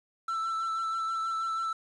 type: tone with vibrato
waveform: triangle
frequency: 1331 Hz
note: E6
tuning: 16 cents sharp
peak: -27 dBFS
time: 0.28-1.73 s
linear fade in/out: 5 ms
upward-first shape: triangle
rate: 6.2 Hz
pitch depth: 22 cents each way
effects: resampled to 22050 Hz + 9-bit